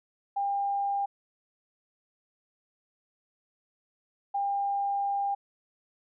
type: tone pair in turn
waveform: sine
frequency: 800 / 800 Hz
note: G5 / G5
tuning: +35 / +35 cents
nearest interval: unison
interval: 0 cents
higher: neither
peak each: -26 dBFS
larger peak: neither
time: 0.36-1.06 / 4.34-5.35 s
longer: second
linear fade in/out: 10 ms
effects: none